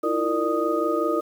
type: tone cluster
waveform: sine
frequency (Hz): 319.9 / 345.1 / 461.3 / 595 / 1243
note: D#4 / F4 / A#4 / D5 / D#6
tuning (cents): +48 / -21 / -18 / +22 / -2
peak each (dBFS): -27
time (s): 0.03-1.21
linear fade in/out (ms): 10
effects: 8-bit